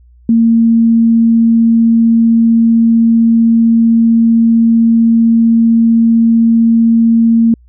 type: tone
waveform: sine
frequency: 228.9 Hz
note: A#3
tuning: 31 cents flat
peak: -5 dBFS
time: 0.29-7.54 s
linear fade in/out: 2 ms
effects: added 60 Hz sine -40 dBFS peak until 7.68 s